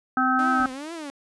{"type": "harmonic tone", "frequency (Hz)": 257.9, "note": "C4", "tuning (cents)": -25, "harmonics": [1, 3, 5, 6], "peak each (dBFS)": [-24, -26, -22, -26], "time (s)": [0.17, 0.66], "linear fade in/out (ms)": 2}
{"type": "tone with vibrato", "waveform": "sawtooth", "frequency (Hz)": 295.2, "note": "D4", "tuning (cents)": 9, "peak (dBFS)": -29, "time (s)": [0.39, 1.1], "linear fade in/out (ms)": 0, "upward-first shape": "triangle", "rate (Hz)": 2.3, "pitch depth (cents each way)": 270}
{"type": "noise with exponential decay", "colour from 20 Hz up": "brown", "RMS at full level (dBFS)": -39, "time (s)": [0.6, 0.82], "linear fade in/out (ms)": 0, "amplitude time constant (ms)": 47}
{"effects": ["resampled to 24000 Hz"]}